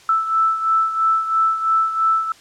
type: beating tone pair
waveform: sine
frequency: 1318.5 / 1321.5 Hz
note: E6 / E6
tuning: 0 / +4 cents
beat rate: 3 Hz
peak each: -16 / -22 dBFS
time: 0.09-2.32 s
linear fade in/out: 2 ms
effects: white hiss -47 dBFS RMS until 2.4 s + low-pass 7000 Hz 12 dB/octave